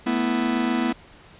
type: chord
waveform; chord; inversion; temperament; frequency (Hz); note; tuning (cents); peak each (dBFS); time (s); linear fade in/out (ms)
45% pulse; A suspended second; none; just; 220 / 247.5 / 330; A3 / B3 / E4; 0 / +4 / +2; -27 / -23 / -27; 0.06-0.93; 10
effects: pink hiss -49 dBFS RMS until 1.39 s + resampled to 8000 Hz